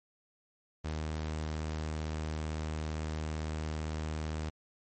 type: tone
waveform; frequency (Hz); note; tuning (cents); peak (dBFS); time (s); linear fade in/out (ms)
sawtooth; 77.78; D#2; 0; -30; 0.84-4.5; 10
effects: MP3 32 kbps